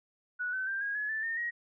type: tone with pitch steps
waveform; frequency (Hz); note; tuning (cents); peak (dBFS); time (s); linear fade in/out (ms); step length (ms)
sine; 1471 / 1524.6 / 1580.2 / 1637.8 / 1697.6 / 1759.5 / 1823.6 / 1890.1; F#6 / G6 / G6 / G#6 / G#6 / A6 / A#6 / A#6; -11 / -49 / +13 / -25 / +38 / 0 / -39 / +23; -31; 0.39-1.51; 20; 140
effects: none